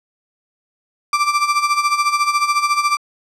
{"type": "tone with tremolo", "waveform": "35% pulse", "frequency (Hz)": 1174.7, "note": "D6", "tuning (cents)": 0, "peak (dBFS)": -10, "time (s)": [1.13, 2.97], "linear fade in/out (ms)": 2, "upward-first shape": "sine", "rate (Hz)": 14, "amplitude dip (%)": 70, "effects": ["low-pass 8000 Hz 12 dB/octave"]}